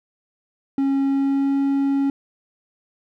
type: tone with pitch glide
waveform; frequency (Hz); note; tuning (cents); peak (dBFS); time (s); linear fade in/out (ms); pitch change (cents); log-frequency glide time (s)
triangle; 273.7 to 276.4; C#4 to C#4; -22 to -5; -15; 0.78-2.1; 2; +17; 1.03-1.59
effects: none